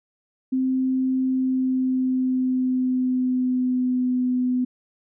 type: tone with pitch glide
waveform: sine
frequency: 260.2 to 251.2 Hz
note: C4 to B3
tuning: -9 to +30 cents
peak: -19 dBFS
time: 0.52-4.65 s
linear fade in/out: 10 ms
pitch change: -61 cents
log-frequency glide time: 1.23-4.23 s
effects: none